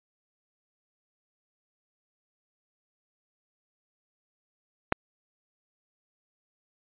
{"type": "clicks", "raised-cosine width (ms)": 0.5, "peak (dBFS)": [-30, -6], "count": 2, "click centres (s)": [4.921, 4.924], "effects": ["resampled to 8000 Hz"]}